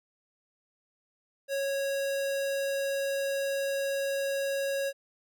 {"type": "tone", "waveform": "square", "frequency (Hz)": 551, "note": "C#5", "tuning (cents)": -11, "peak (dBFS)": -29, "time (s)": [1.48, 4.93], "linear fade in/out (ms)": 50, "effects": []}